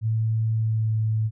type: tone with pitch glide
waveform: sine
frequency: 111.2 to 109.73 Hz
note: A2 to A2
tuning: +19 to -4 cents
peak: -20 dBFS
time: 0.01-1.31 s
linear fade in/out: 50 ms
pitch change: -23 cents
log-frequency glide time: 0.53-0.97 s
effects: none